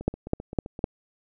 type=two click trains; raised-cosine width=2 ms; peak=-9 / -23 dBFS; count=4 / 7; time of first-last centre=0.08-0.841 / 0.01-0.791 s; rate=3.94 / 7.68 Hz; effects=none